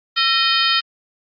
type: harmonic tone with a mistuned harmonic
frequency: 620 Hz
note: D#5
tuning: 6 cents flat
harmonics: 2 / 3 / 4 / 5 / 6 / 7 / 8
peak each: -21 / -23 / -24 / -20 / -23 / -22 / -24 dBFS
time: 0.16-0.81 s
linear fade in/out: 20 ms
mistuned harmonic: 2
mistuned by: +140 cents
effects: Opus 48 kbps